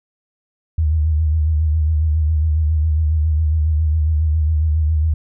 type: tone with vibrato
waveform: sine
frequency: 77.78 Hz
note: D#2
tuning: in tune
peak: -13 dBFS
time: 0.78-5.14 s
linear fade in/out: 5 ms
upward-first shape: sine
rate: 7.3 Hz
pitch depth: 64 cents each way
effects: none